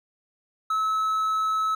triangle tone, 1296 Hz, E6, 30 cents flat, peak -20 dBFS, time 0.7-1.75 s, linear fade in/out 5 ms, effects none

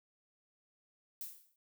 violet noise with exponential decay, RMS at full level -40 dBFS, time 1.21-1.56 s, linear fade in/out 2 ms, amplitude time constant 74 ms, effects none

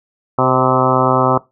harmonic tone with a mistuned harmonic, 128.9 Hz, C3, 26 cents flat, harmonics 1 / 2 / 3 / 4 / 5 / 6 / 7 / 8 / 9 / 10, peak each -20 / -20 / -20 / -20 / -20 / -20 / -20 / -20 / -20 / -20 dBFS, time 0.38-1.38 s, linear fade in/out 5 ms, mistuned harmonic 4, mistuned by +23 cents, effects noise-tail reverb RT60 0.2 s tail -19 dB re dry

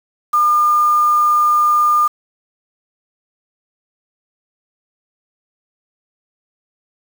sine tone with quantisation, 1207 Hz, D6, 47 cents sharp, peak -10 dBFS, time 0.33-2.08 s, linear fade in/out 10 ms, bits 5, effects none

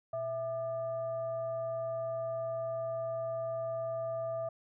sine tone with frequency modulation, 659.3 Hz, E5, in tune, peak -33 dBFS, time 0.13-4.49 s, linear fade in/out 5 ms, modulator 539 Hz, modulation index 0.4, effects none

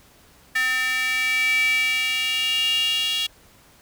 square tone with high-pass filter sweep, 256.4 Hz, C4, 35 cents flat, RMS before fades -22 dBFS, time 0.55-3.27 s, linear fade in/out 10 ms, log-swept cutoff 1900 to 3100 Hz, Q 9, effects pink hiss -53 dBFS RMS until 3.81 s

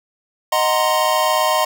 square chord, C half-diminished seventh, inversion first, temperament equal, 622.3 / 740 / 932.3 / 1046.5 Hz, Eb5 / Gb5 / Bb5 / C6, 0 / 0 / 0 / 0 cents, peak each -20 / -23 / -22 / -20 dBFS, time 0.52-1.65 s, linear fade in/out 5 ms, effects none

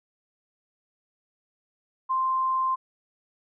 sine tone, 1046 Hz, C6, 1 cent flat, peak -22 dBFS, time 2.09-2.76 s, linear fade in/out 20 ms, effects none

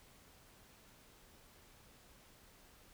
silence, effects pink hiss -63 dBFS RMS until 2.93 s

